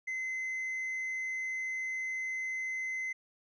triangle tone with tanh clipping, 2053 Hz, C7, 33 cents flat, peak -34 dBFS, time 0.07-3.13 s, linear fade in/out 10 ms, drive 7 dB, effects none

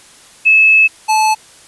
sine / square tone pair in turn, 2600 / 867.6 Hz, E7 / A5, -24 / -25 cents, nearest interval octave + perfect fifth, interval 1901 cents, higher first, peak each -5 / -10 dBFS, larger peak first, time 0.45-0.88 / 1.08-1.35 s, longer first, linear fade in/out 20 ms, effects white hiss -42 dBFS RMS until 1.67 s + resampled to 24000 Hz

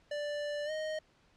square tone with pitch glide, 587.3 to 622.2 Hz, D5 to D#5, 0 to 0 cents, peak -35 dBFS, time 0.11-0.99 s, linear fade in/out 5 ms, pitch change +100 cents, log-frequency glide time 0.65-0.71 s, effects pink hiss -67 dBFS RMS until 1.36 s + low-pass 5000 Hz 12 dB/octave

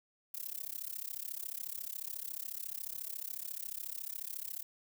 violet noise with amplitude modulation, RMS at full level -38 dBFS, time 0.34-4.63 s, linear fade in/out 5 ms, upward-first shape sine, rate 34.1 Hz, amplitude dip 100%, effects none

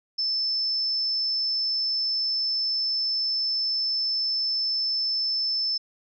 sine tone, 5274 Hz, E8, in tune, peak -23 dBFS, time 0.18-5.78 s, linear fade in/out 10 ms, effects none

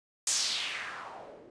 blue noise with low-pass filter sweep, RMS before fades -35 dBFS, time 0.27-1.5 s, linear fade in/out 2 ms, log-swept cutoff 7700 to 340 Hz, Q 2.5, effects resampled to 22050 Hz

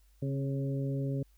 harmonic tone with a mistuned harmonic, 137.5 Hz, C#3, 14 cents flat, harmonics 1 / 2 / 3 / 4, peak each -31 / -37 / -41 / -43 dBFS, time 0.22-1.23 s, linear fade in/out 5 ms, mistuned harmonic 2, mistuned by -21 cents, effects added 50 Hz sine -60 dBFS peak until 1.37 s + white hiss -72 dBFS RMS until 1.37 s

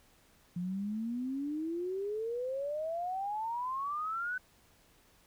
sine exponential sweep, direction up, 172.7 to 1521 Hz, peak -33 dBFS, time 0.56-4.38 s, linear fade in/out 5 ms, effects pink hiss -65 dBFS RMS until 5.26 s

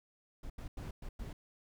brown noise bursts at uneven times, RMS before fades -43 dBFS, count 5, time 0.43-0.5 / 0.58-0.68 / 0.77-0.91 / 1.02-1.09 / 1.19-1.33 s, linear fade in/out 5 ms, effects none

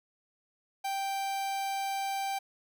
45% pulse tone, 784 Hz, G5, in tune, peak -31 dBFS, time 0.84-2.39 s, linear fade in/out 10 ms, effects none

